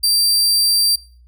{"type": "tone", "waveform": "sawtooth", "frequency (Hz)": 4699, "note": "D8", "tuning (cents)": 0, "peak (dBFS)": -10, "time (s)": [0.03, 0.96], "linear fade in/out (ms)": 10, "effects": ["noise-tail reverb RT60 0.4 s tail -20 dB re dry", "added 60 Hz sine -44 dBFS peak until 1.27 s"]}